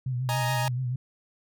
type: tone with vibrato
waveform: sine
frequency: 126.3 Hz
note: B2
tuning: 39 cents sharp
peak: -26 dBFS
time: 0.06-0.96 s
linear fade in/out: 5 ms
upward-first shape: sine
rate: 7 Hz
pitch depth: 63 cents each way
type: chord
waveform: sawtooth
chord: D# suspended fourth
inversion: none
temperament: equal with one note detuned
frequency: 622.3 / 833.5 / 932.3 Hz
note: D#5 / G#5 / A#5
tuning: 0 / +6 / 0 cents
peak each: -30 / -28 / -27 dBFS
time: 0.29-0.68 s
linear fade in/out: 0 ms
effects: none